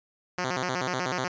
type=tone with vibrato; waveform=5% pulse; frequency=152.5 Hz; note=D#3; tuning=34 cents flat; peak=-16 dBFS; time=0.38-1.28 s; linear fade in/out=2 ms; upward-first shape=square; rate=8.1 Hz; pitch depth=290 cents each way; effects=resampled to 16000 Hz